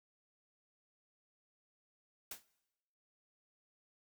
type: noise with exponential decay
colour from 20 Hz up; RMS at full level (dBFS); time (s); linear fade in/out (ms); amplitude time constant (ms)
white; -40; 2.31-2.44; 5; 28
effects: noise-tail reverb RT60 1.0 s tail -21 dB re dry